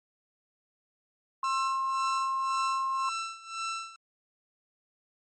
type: tone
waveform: sine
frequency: 1065 Hz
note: C6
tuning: 30 cents sharp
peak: -27 dBFS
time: 1.43-3.09 s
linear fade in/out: 2 ms
type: tone with tremolo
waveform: sawtooth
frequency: 1336 Hz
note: E6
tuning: 23 cents sharp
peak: -27 dBFS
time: 1.44-3.96 s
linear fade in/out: 2 ms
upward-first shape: sine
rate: 1.9 Hz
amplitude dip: 85%
effects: MP3 32 kbps